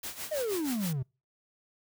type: noise with tremolo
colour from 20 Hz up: white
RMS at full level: -37 dBFS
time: 0.03-0.93 s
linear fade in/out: 5 ms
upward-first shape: sine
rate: 6.3 Hz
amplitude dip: 75%
type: exponential sweep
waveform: triangle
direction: down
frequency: 643 to 122.5 Hz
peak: -27 dBFS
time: 0.31-1.03 s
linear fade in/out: 10 ms
effects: noise-tail reverb RT60 0.3 s tail -26 dB re dry